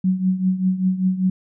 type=tone with tremolo; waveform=sine; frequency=186.3 Hz; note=F#3; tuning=12 cents sharp; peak=-13 dBFS; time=0.04-1.3 s; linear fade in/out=5 ms; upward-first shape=triangle; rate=5.1 Hz; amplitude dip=80%; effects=none